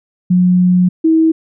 sine tone pair in turn, 180.6 / 321.8 Hz, F#3 / E4, -42 / -42 cents, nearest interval minor seventh, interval 1000 cents, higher second, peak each -7 dBFS, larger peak neither, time 0.3-0.89 / 1.04-1.32 s, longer first, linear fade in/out 10 ms, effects none

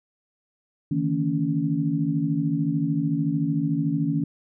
sine tone cluster, 148.1 / 161.6 / 229.9 / 281.6 Hz, D3 / E3 / A#3 / C#4, +15 / -34 / -24 / +27 cents, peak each -29 / -25 / -30 / -25 dBFS, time 0.91-4.24 s, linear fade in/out 5 ms, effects none

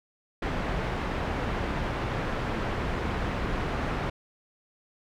pink low-pass noise, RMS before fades -30 dBFS, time 0.42-4.1 s, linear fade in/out 5 ms, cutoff 2000 Hz, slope 12 dB/octave, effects none

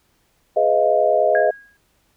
sine chord, F half-diminished seventh, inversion first, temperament just, 419.1 / 502.9 / 628.6 / 698.5 Hz, Ab4 / Cb5 / Eb5 / F5, +16 / +31 / +18 / 0 cents, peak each -22 / -21 / -16 / -20 dBFS, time 0.56-1.51 s, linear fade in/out 10 ms
sine tone with exponential decay, 1643 Hz, G#6, 19 cents flat, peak -18 dBFS, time 1.35-1.77 s, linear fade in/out 1 ms, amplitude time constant 90 ms
effects pink hiss -63 dBFS RMS until 2.16 s

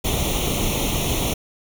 pink noise with comb filter, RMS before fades -22 dBFS, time 0.04-1.34 s, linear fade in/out 10 ms, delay 0.31 ms, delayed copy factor +0.85, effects none

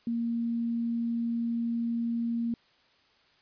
sine tone, 233.1 Hz, A#3, in tune, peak -27 dBFS, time 0.07-2.54 s, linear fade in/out 2 ms, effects white hiss -64 dBFS RMS until 3.41 s + resampled to 11025 Hz

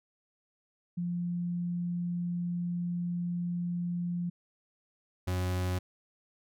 sine / 40% pulse tone pair in turn, 174.61 / 91.2 Hz, F3 / F#2, 0 / -24 cents, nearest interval major seventh, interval 1124 cents, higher first, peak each -30 / -28 dBFS, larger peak second, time 0.97-4.3 / 5.27-5.79 s, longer first, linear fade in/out 10 ms, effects none

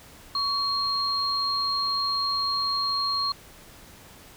sine tone pair together, 1124 / 4228 Hz, C#6 / C8, +24 / +17 cents, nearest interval octave + major seventh, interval 2293 cents, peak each -28 / -25 dBFS, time 0.35-3.32 s, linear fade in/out 2 ms, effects pink hiss -49 dBFS RMS until 4.36 s

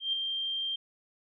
sine tone with ADSR envelope, 3173 Hz, G7, 20 cents sharp, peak -25 dBFS, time 0-0.76 s, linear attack 130 ms, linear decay 6 ms, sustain -5 dB, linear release 7 ms, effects none

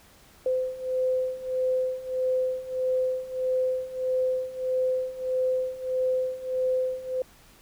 sine beating tone pair, 512 / 513.6 Hz, C5 / C5, -38 / -32 cents, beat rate 1.6 Hz, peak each -29 / -26 dBFS, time 0.46-7.22 s, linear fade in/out 2 ms, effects pink hiss -55 dBFS RMS until 7.61 s

